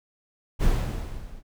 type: noise with level ramp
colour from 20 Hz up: brown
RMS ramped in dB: -17 to -44 dBFS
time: 0.59-1.43 s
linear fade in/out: 50 ms
effects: none